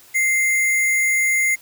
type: tone with sample-and-hold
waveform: sine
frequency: 2093 Hz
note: C7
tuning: in tune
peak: -15 dBFS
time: 0.14-1.56 s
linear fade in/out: 20 ms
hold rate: 8820 Hz
effects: white hiss -48 dBFS RMS until 1.61 s